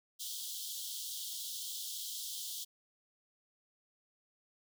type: high-pass noise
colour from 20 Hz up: pink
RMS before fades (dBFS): -42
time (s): 0.19-2.65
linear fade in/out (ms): 20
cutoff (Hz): 3100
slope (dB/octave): 96
effects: none